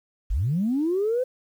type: linear sweep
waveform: sine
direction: up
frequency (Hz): 36.74 to 520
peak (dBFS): -20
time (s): 0.3-1.24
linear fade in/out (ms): 10
effects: tanh soft clip ceiling -16 dBFS + 9-bit